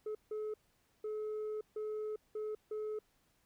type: tone bursts at uneven times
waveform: sine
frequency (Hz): 428.3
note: A4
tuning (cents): -47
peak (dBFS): -34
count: 6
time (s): 0.06-0.15 / 0.31-0.54 / 1.04-1.61 / 1.76-2.16 / 2.35-2.55 / 2.71-2.99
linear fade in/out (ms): 5
effects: tanh soft clip ceiling -36 dBFS + pink hiss -74 dBFS RMS until 3.45 s

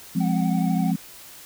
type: chord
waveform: sine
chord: F minor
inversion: none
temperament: equal with one note detuned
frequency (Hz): 174.61 / 206.9 / 261.6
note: F3 / Ab3 / C4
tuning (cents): 0 / -6 / 0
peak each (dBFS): -22 / -24 / -26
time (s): 0.15-0.96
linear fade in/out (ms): 10
type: tone with vibrato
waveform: triangle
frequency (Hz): 747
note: F#5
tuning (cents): +16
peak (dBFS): -29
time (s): 0.2-0.92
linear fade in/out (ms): 10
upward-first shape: sine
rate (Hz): 12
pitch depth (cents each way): 49
effects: white hiss -44 dBFS RMS until 1.45 s

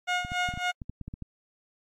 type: tone with tremolo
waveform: 15% pulse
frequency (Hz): 719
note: F#5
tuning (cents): -50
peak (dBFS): -18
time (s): 0.07-0.72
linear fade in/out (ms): 20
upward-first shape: sine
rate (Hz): 3.6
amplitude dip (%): 80
type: clicks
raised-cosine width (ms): 5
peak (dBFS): -25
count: 11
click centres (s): 0.249 / 0.319 / 0.489 / 0.539 / 0.575 / 0.818 / 0.896 / 1.013 / 1.08 / 1.139 / 1.223
effects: low-pass 5000 Hz 12 dB/octave + AAC 64 kbps

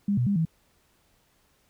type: tone with pitch steps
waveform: sine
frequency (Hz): 202.1 / 122.7 / 201.1 / 162.2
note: G#3 / B2 / G3 / E3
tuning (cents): -47 / -11 / +44 / -28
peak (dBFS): -21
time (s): 0.08-0.452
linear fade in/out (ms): 5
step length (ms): 93
effects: pink hiss -66 dBFS RMS until 1.69 s

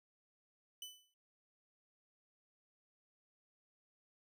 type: tone with exponential decay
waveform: sawtooth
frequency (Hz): 3000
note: F#7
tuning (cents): +23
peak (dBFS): -40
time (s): 0.82-1.14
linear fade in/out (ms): 2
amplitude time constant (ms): 68
effects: none

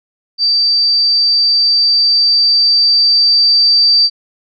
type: tone with level ramp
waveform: sine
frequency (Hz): 4653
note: D8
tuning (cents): -17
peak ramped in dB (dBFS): -9 to -6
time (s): 0.38-4.1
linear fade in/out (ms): 50
effects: none

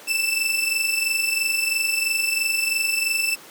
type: tone pair together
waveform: sawtooth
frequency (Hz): 2637 / 2660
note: E7 / E7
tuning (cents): 0 / +15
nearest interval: unison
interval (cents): 15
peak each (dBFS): -20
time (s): 0.07-3.36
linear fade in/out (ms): 20
effects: pink hiss -43 dBFS RMS until 3.5 s + high-pass 300 Hz 12 dB/octave

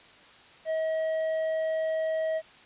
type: tone with tanh clipping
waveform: sine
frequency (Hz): 638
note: D#5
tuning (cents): +43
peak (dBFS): -27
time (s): 0.65-2.42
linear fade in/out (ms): 50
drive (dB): 6
effects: white hiss -53 dBFS RMS until 2.65 s + resampled to 8000 Hz

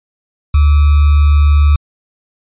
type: tone with sample-and-hold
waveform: sine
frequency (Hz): 73.42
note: D2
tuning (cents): 0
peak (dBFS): -5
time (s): 0.54-1.76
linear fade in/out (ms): 5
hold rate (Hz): 1225
effects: resampled to 8000 Hz

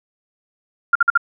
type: tone bursts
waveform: sine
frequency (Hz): 1396.9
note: F6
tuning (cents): 0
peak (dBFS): -9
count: 4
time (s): 0.93-1.176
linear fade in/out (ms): 5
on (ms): 24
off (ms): 50
effects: none

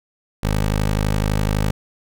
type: tone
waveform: 15% pulse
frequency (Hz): 51.91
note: G#1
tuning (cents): 0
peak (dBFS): -11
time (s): 0.43-1.71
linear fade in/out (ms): 5
effects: none

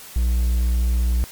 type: tone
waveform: triangle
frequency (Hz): 59.9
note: A#1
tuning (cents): +48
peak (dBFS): -14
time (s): 0.16-1.24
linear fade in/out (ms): 0
effects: white hiss -40 dBFS RMS until 1.31 s + MP3 96 kbps

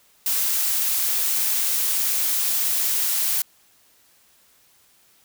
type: noise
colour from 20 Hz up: blue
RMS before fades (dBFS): -22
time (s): 0.26-3.42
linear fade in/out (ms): 2
effects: white hiss -58 dBFS RMS until 5.24 s

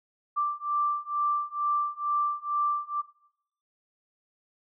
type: beating tone pair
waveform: sine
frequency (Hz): 1174.7 / 1176.9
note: D6 / D6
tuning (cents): 0 / +3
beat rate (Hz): 2.2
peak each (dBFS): -29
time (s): 0.36-3.02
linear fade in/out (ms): 20
effects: noise-tail reverb RT60 0.7 s tail -18 dB re dry

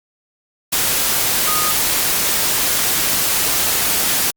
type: tone in noise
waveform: sine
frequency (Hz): 1241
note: D#6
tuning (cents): -5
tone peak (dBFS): -21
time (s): 1.47-1.72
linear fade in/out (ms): 10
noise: white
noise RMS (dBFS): -17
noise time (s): 0.72-4.31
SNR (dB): -7
effects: Opus 48 kbps

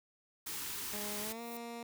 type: band-stop noise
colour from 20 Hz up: white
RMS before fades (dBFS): -41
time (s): 0.46-1.33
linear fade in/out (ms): 10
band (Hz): 500 to 780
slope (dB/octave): 96
type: tone with pitch glide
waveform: 15% pulse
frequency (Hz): 207.7 to 234.5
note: G#3 to A#3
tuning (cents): 0 to +11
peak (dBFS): -36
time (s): 0.93-1.83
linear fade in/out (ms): 2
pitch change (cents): +211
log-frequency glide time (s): 1.2-1.41
type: noise with exponential growth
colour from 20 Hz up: violet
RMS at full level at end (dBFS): -46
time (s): 1.01-1.57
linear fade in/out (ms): 1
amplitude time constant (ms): 120
effects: none

